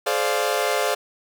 sawtooth chord, D half-diminished seventh, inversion second, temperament equal with one note detuned, 425.3 / 523.3 / 587.3 / 698.5 Hz, Ab4 / C5 / D5 / F5, +41 / 0 / 0 / 0 cents, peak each -22 dBFS, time 0.06-0.95 s, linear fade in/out 10 ms, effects none

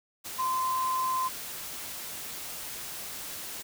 sine tone in noise, 1035 Hz, C6, 19 cents flat, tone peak -26 dBFS, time 0.38-1.29 s, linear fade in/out 20 ms, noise white, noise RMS -39 dBFS, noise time 0.24-3.63 s, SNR +10 dB, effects none

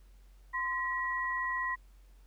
sine tone pair together, 1033 / 1917.7 Hz, C6 / A#6, -22 / +49 cents, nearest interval major seventh, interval 1071 cents, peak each -34 / -33 dBFS, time 0.53-1.76 s, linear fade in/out 20 ms, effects added 46 Hz sine -54 dBFS peak until 2.26 s + pink hiss -70 dBFS RMS until 2.26 s

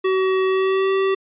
square tone with pitch glide, 378.1 to 386.3 Hz, F#4 to G4, +38 to -25 cents, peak -17 dBFS, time 0.04-1.15 s, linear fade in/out 10 ms, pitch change +37 cents, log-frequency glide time 0.46-0.91 s, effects resampled to 8000 Hz

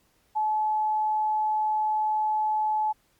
sine tone, 859 Hz, A5, 42 cents flat, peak -22 dBFS, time 0.35-2.93 s, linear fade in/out 20 ms, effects pink hiss -66 dBFS RMS until 3.19 s + MP3 96 kbps

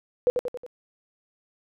sine tone with echo, 493.9 Hz, B4, in tune, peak -16 dBFS, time 0.27-0.3 s, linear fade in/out 0 ms, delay 91 ms, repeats 4, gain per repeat -5 dB, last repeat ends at 0.664 s, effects none

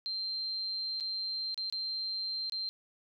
sine tone with dropouts, 4149 Hz, C8, 15 cents flat, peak -33 dBFS, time 0.06-2.69 s, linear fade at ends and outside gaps 0 ms, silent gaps 1-1.007 / 1.544-1.577 / 1.699-1.725 / 2.497-2.522 s, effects none

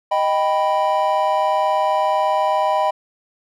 triangle chord, Eb augmented, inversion none, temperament equal, 622.3 / 784 / 987.8 Hz, Eb5 / G5 / B5, 0 / 0 / 0 cents, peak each -18 dBFS, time 0.11-2.91 s, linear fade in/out 10 ms, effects none

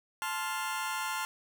sawtooth chord, F major, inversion first, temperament just, 873.1 / 1047.7 / 1396.9 Hz, A5 / C6 / F6, -14 / +2 / 0 cents, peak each -33 dBFS, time 0.22-1.25 s, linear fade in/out 0 ms, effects none

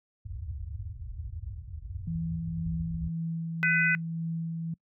white low-pass noise, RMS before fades -35 dBFS, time 0.25-3.09 s, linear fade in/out 5 ms, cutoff 100 Hz, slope 48 dB/octave
sine tone with tremolo, 164.81 Hz, E3, in tune, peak -29 dBFS, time 2.07-4.74 s, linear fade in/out 5 ms, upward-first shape sine, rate 1.9 Hz, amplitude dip 25%
harmonic tone, 501 Hz, B4, 25 cents sharp, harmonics 3 / 4 / 5, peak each -25 / -27 / -29 dBFS, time 3.63-3.95 s, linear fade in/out 0 ms
effects noise-tail reverb RT60 0.1 s tail -26 dB re dry + high-pass 60 Hz 12 dB/octave

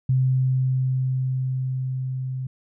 sine tone with level ramp, 130 Hz, C3, 11 cents flat, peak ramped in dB -16 to -26 dBFS, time 0.09-2.47 s, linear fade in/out 5 ms, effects none

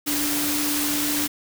sine tone in noise, 293.7 Hz, D4, in tune, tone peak -26 dBFS, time 0.06-1.28 s, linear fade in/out 20 ms, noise white, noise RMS -25 dBFS, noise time 0.06-1.28 s, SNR -4 dB, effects none

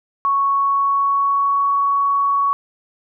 sine tone with pitch glide, 1108.7 to 1119.6 Hz, C#6 to C#6, 0 to +17 cents, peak -14 dBFS, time 0.25-2.53 s, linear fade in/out 0 ms, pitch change +17 cents, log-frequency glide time 0.48-1.71 s, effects none

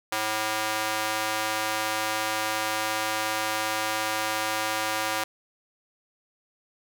square tone with high-pass filter, 108.6 Hz, A2, 22 cents flat, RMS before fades -28 dBFS, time 0.12-5.24 s, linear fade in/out 5 ms, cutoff 810 Hz, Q 0.83, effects none

